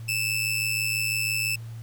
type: tone with amplitude modulation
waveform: sawtooth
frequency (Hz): 2637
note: E7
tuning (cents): 0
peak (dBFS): -18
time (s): 0.08-1.56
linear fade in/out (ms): 10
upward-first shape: sine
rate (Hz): 106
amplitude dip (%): 70
effects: added 114 Hz sine -35 dBFS peak until 1.82 s + pink hiss -54 dBFS RMS until 1.82 s